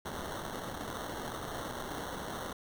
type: noise with sample-and-hold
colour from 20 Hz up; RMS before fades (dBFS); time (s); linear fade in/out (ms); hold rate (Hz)
violet; -40; 0.05-2.53; 5; 2450
effects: none